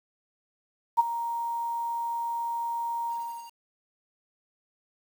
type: tone with ADSR envelope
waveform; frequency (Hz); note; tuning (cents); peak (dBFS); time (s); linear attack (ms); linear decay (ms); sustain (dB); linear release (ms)
sine; 934; A#5; +3; -14; 0.97-3.54; 24; 23; -14; 450
effects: 8-bit